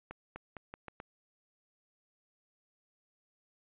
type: accelerating click train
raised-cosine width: 0.5 ms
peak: -28 dBFS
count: 6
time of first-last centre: 0.11-1.001 s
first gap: 250 ms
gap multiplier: 0.83
effects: resampled to 8000 Hz